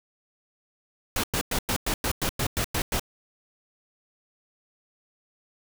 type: noise bursts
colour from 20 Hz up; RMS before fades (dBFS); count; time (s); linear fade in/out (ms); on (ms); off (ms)
pink; -26; 11; 1.16-2.996; 2; 76; 100
effects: none